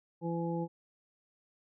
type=harmonic tone; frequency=168.4 Hz; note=E3; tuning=37 cents sharp; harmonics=1 / 2 / 3 / 5; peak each=-34 / -37 / -39 / -41 dBFS; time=0.21-0.68 s; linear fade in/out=50 ms; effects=none